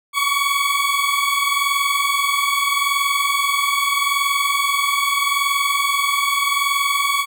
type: tone pair together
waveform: 20% pulse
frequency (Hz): 1115.2 / 1136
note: C#6 / C#6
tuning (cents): +10 / +42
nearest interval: unison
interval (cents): 32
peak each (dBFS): -15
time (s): 0.13-7.26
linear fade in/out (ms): 50
effects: none